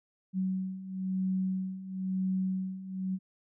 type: beating tone pair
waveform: sine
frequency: 187.3 / 188.3 Hz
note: F#3 / F#3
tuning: +21 / +31 cents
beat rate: 1 Hz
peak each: -35 / -31 dBFS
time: 0.33-3.19 s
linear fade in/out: 50 ms
effects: none